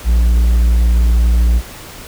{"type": "tone", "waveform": "triangle", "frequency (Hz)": 58.27, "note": "A#1", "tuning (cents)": 0, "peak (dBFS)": -6, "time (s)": [0.04, 1.62], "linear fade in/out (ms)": 50, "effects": ["pink hiss -33 dBFS RMS until 2.07 s"]}